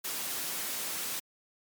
white high-pass noise, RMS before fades -35 dBFS, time 0.04-1.2 s, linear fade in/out 10 ms, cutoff 160 Hz, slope 12 dB/octave, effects MP3 96 kbps

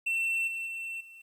triangle tone with level steps, 2695 Hz, E7, 38 cents sharp, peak -25 / -31 / -33 / -46 dBFS, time 0.06-1.22 s, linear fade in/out 10 ms, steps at 0.47 / 0.66 / 1 s, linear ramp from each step 10 ms, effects 11-bit

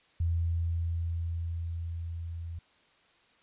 sine tone with level ramp, 84 Hz, E2, 33 cents sharp, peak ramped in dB -25 to -36 dBFS, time 0.2-2.59 s, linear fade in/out 5 ms, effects white hiss -64 dBFS RMS until 3.42 s + resampled to 8000 Hz

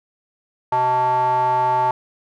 square tone with band-pass filter, 126.4 Hz, B2, 41 cents sharp, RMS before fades -18 dBFS, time 0.72-1.91 s, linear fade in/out 2 ms, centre 880 Hz, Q 7, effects none

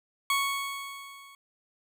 20% pulse tone with level ramp, 1108.7 Hz, C#6, in tune, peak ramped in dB -18 to -45 dBFS, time 0.3-1.35 s, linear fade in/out 2 ms, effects none

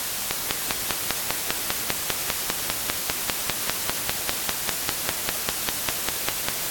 click train, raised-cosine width 0.2 ms, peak -3 dBFS, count 32, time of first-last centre 0.31-6.485 s, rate 5.02 Hz, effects white hiss -28 dBFS RMS until 6.7 s + AAC 64 kbps

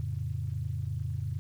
sine chord, F augmented, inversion none, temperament equal, 87.31 / 110 / 138.59 Hz, F2 / A2 / C#3, 0 / 0 / 0 cents, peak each -35 / -34 / -35 dBFS, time 0-1.39 s, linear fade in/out 0 ms, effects tanh soft clip ceiling -21 dBFS + 10-bit

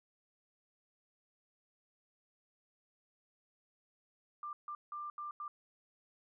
sine tone bursts at uneven times, 1189 Hz, D6, 21 cents sharp, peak -40 dBFS, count 5, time 4.43-4.53 / 4.68-4.75 / 4.92-5.1 / 5.18-5.31 / 5.4-5.48 s, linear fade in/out 2 ms, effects none

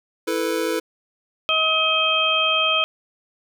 square chord, E suspended fourth, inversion none, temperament just, 329.6 / 439.5 / 494.4 Hz, E4 / A4 / B4, 0 / -2 / +2 cents, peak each -26 dBFS, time 0.27-0.8 s, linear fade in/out 10 ms
harmonic tone, 635 Hz, D#5, 35 cents sharp, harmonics 1 / 2 / 4 / 5, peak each -26 / -23 / -22 / -20 dBFS, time 1.49-2.84 s, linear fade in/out 0 ms
effects none

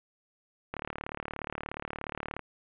click train, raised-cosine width 0.5 ms, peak -20 dBFS, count 62, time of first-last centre 0.74-2.393 s, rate 36.9 Hz, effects resampled to 8000 Hz + 8-bit

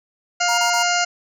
harmonic tone, 705 Hz, F5, 16 cents sharp, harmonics 1 / 2 / 3 / 4 / 6 / 7 / 8 / 9 / 10, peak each -21 / -22 / -26 / -26 / -29 / -29 / -31 / -29 / -29 dBFS, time 0.4-1.05 s, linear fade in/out 10 ms
square tone bursts, 942 Hz, A#5, 18 cents sharp, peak -23 dBFS, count 3, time 0.48-0.83 s, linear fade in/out 10 ms, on 100 ms, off 25 ms
effects none

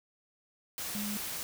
sine tone in noise, 207.5 Hz, G#3, 1 cent flat, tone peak -35 dBFS, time 0.95-1.17 s, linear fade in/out 0 ms, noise white, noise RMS -38 dBFS, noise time 0.78-1.43 s, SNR 0 dB, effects none

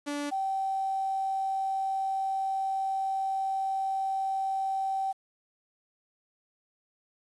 sawtooth / sine tone pair in turn, 289.6 / 773.1 Hz, D4 / G5, -24 / -24 cents, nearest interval octave + perfect fourth, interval 1700 cents, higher second, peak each -27 dBFS, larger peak neither, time 0.06-0.31 / 0.31-5.13 s, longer second, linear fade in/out 20 ms, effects resampled to 24000 Hz + 9-bit

